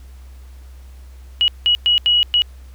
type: tone bursts at uneven times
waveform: sine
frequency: 2914 Hz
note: F#7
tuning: 27 cents flat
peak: -11 dBFS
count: 5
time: 1.41-1.48 / 1.66-1.75 / 1.86-1.98 / 2.06-2.23 / 2.34-2.42 s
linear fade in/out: 0 ms
effects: added 64 Hz sine -36 dBFS peak until 2.74 s + pink hiss -53 dBFS RMS until 2.74 s